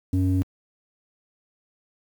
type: tone with low-pass filter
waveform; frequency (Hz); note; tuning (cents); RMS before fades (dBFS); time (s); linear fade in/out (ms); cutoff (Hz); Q
square; 92.5; F#2; 0; -21; 0.13-0.42; 0; 240; 4.3
effects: high-pass 60 Hz 12 dB/octave + 8-bit